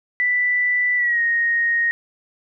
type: tone with pitch glide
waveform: sine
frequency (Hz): 1978 to 1867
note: B6 to A#6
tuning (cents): +2 to +2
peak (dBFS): -16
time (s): 0.2-1.91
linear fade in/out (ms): 0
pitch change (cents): -100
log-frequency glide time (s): 0.96-1.21
effects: none